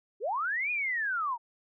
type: linear two-way sweep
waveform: sine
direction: up then down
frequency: 356.9 to 2489 to 893 Hz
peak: -28 dBFS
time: 0.2-1.38 s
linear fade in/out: 50 ms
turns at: 0.71 s
effects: none